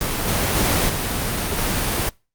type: noise with level steps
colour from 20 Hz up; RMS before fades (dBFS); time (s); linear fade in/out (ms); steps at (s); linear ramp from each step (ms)
pink; -23 / -20 / -18 / -23 / -21; 0.01-2.09; 0; 0.26 / 0.54 / 0.88 / 1.57; 20
effects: noise-tail reverb RT60 0.3 s tail -26 dB re dry + Opus 24 kbps